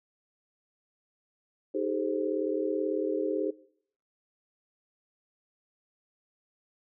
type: chord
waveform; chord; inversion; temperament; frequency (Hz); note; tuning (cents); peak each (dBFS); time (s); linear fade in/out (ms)
sine; A half-diminished seventh; second; equal with one note detuned; 311.1 / 392 / 430.2 / 523.3; Eb4 / G4 / A4 / C5; 0 / 0 / -39 / 0; -33 / -32 / -33 / -34; 1.74-3.51; 10
effects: noise-tail reverb RT60 0.6 s tail -19 dB re dry